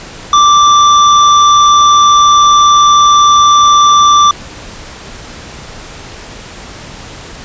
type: tone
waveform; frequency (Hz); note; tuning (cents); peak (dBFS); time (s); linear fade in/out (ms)
square; 1174.7; D6; 0; -4; 0.33-4.31; 2
effects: pink hiss -29 dBFS RMS until 7.44 s + resampled to 16000 Hz